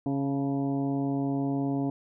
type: harmonic tone with a mistuned harmonic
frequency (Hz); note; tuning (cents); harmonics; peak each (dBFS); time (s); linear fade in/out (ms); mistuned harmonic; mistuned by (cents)
138.59; C#3; 0; 1 / 2 / 3 / 4 / 5 / 6 / 7; -32 / -27 / -38 / -43 / -38 / -45 / -49; 0.06-1.9; 2; 6; +68
effects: none

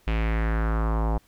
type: tone with low-pass filter sweep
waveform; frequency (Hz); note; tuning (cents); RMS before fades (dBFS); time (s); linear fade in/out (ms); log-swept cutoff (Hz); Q
square; 55.1; A1; +3; -24; 0.07-1.18; 5; 2700 to 850; 2.8
effects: pink hiss -61 dBFS RMS until 1.27 s

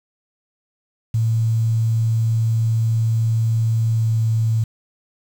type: tone with pitch glide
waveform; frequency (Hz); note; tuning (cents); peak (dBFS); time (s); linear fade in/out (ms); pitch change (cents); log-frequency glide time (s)
sine; 112.9 to 112.06; A2 to A2; +45 to +32; -15; 1.14-4.64; 5; -13; 3.96-4.08
effects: 7-bit

